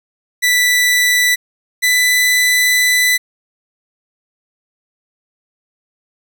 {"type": "tone pair in turn", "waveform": "sawtooth", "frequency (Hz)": [1975.5, 1992.7], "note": ["B6", "B6"], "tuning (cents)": [0, 15], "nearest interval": "unison", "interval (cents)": 15, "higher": "second", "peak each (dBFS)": -7, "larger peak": "neither", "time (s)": [[0.42, 1.36], [1.82, 3.18]], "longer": "second", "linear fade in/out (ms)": 20, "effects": []}